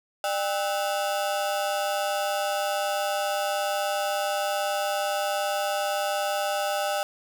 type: ring-modulated tone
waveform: 35% pulse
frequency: 698.5 Hz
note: F5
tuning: in tune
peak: -20 dBFS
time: 0.24-7.03 s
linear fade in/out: 0 ms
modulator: 99.4 Hz
effects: none